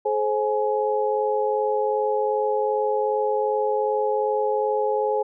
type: tone cluster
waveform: sine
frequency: 426.4 / 529 / 841 Hz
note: G#4 / C5 / G#5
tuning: +46 / +19 / +22 cents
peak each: -23 / -25 / -25 dBFS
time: 0.05-5.23 s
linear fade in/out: 10 ms
effects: none